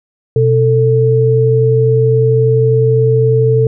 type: tone pair together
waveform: sine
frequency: 125.1 / 444.1 Hz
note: B2 / A4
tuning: +23 / +16 cents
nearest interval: octave + minor seventh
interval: 2193 cents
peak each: -10 dBFS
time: 0.36-3.67 s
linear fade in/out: 2 ms
effects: none